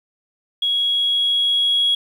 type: tone with level ramp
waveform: sine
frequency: 3322 Hz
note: G#7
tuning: in tune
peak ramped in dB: -16 to -13 dBFS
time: 0.62-1.95 s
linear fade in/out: 5 ms
effects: tanh soft clip ceiling -10 dBFS + 8-bit